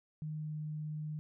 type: tone with pitch glide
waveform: sine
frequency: 154 to 152.76 Hz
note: D#3 to D#3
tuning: -17 to -31 cents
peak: -37 dBFS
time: 0.22-1.19 s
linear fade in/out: 0 ms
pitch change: -14 cents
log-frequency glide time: 0.34-0.56 s
effects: none